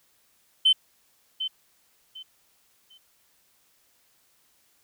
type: tone with echo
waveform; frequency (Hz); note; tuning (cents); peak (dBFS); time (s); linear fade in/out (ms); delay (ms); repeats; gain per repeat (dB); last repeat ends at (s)
sine; 3071; G7; -36; -14; 0.65-0.73; 10; 750; 3; -12; 2.98
effects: tanh soft clip ceiling -11 dBFS + white hiss -65 dBFS RMS until 4.83 s